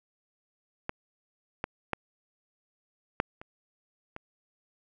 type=clicks; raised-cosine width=0.5 ms; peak=-16 / -15 / -13 / -9 / -28 / -24 dBFS; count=6; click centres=0.894 / 1.641 / 1.933 / 3.201 / 3.415 / 4.164 s; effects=none